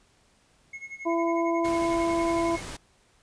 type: tone with tremolo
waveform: triangle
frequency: 2174 Hz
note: C#7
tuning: 34 cents flat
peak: -33 dBFS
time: 0.73-2.62 s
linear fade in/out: 5 ms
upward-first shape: sine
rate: 11 Hz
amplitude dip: 85%
type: harmonic tone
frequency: 335.6 Hz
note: E4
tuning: 31 cents sharp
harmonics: 1 / 2 / 3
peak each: -25 / -28 / -30 dBFS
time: 1.05-2.57 s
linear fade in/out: 20 ms
type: noise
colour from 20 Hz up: pink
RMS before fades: -38 dBFS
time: 1.64-2.77 s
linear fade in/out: 10 ms
effects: pink hiss -63 dBFS RMS until 3.22 s + resampled to 22050 Hz